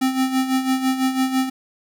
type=tone with tremolo; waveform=square; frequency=261.6 Hz; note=C4; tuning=in tune; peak=-16 dBFS; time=0.01-1.5 s; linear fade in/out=10 ms; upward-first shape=sine; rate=6 Hz; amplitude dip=65%; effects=none